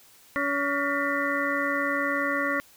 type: harmonic tone with a mistuned harmonic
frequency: 282.6 Hz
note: C#4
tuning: 34 cents sharp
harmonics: 1 / 2 / 4 / 5 / 6 / 7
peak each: -31 / -31 / -31 / -31 / -31 / -31 dBFS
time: 0.36-2.6 s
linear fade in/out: 0 ms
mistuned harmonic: 6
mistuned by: +110 cents
effects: white hiss -55 dBFS RMS until 2.76 s